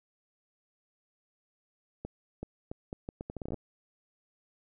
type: accelerating click train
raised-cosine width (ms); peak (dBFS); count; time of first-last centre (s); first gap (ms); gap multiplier
2; -24; 15; 2.05-3.543; 380; 0.75
effects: none